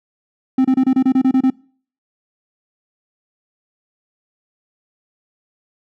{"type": "tone bursts", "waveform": "triangle", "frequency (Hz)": 261.6, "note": "C4", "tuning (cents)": 0, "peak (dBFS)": -8, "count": 10, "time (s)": [0.58, 1.502], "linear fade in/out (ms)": 5, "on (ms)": 67, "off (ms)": 28, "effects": ["noise-tail reverb RT60 0.5 s tail -25 dB re dry"]}